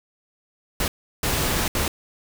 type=noise bursts at uneven times; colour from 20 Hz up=pink; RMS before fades=-23 dBFS; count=3; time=0.8-0.88 / 1.23-1.68 / 1.75-1.88 s; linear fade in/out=2 ms; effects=none